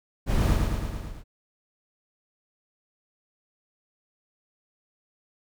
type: noise with echo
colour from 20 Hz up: brown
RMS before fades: -22 dBFS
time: 0.26-0.58 s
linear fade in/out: 50 ms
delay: 110 ms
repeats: 6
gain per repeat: -3 dB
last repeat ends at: 1.24 s
effects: none